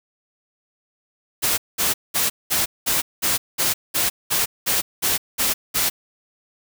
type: noise bursts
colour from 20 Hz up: white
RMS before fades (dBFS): -20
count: 13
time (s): 1.42-5.9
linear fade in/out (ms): 20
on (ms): 160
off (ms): 200
effects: none